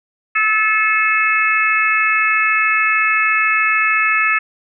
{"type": "harmonic tone", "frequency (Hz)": 433.7, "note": "A4", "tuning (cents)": -25, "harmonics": [3, 4, 5, 6], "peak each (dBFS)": [-18, -18, -18, -18], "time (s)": [0.35, 4.39], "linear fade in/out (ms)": 10, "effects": []}